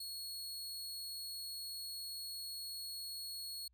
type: tone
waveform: sawtooth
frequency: 4337 Hz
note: C#8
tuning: 39 cents flat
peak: -40 dBFS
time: 0-3.68 s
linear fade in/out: 5 ms
effects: added 60 Hz sine -69 dBFS peak until 3.73 s